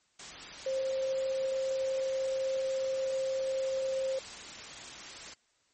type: tone in noise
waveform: sine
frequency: 530 Hz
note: C5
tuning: 22 cents sharp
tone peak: -29 dBFS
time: 0.66-4.19 s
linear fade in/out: 5 ms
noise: white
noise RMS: -44 dBFS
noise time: 0.19-5.34 s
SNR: +12 dB
effects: white hiss -71 dBFS RMS until 5.73 s + MP3 32 kbps